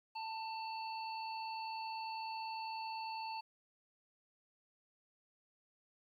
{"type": "harmonic tone", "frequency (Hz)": 891, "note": "A5", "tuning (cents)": 22, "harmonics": [1, 3, 5], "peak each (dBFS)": [-41, -50, -50], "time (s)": [0.15, 3.41], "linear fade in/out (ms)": 10, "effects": ["12-bit"]}